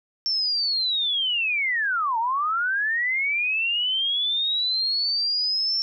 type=linear two-way sweep; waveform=sine; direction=down then up; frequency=5440 to 880 to 5440 Hz; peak=-21 dBFS; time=0.26-5.82 s; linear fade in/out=0 ms; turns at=2.18 s; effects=none